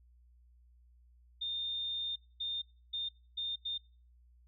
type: tone bursts at uneven times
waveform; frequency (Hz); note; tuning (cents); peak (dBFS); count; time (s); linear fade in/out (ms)
sine; 3631; A#7; -46; -34; 5; 1.41-2.16 / 2.4-2.62 / 2.93-3.09 / 3.37-3.56 / 3.65-3.78; 10
effects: noise-tail reverb RT60 0.4 s tail -24 dB re dry + added 60 Hz sine -60 dBFS peak until 4.47 s